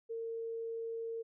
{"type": "tone", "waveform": "sine", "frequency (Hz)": 456.3, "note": "A#4", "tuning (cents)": -37, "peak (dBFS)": -37, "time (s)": [0.09, 1.23], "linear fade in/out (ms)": 20, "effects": []}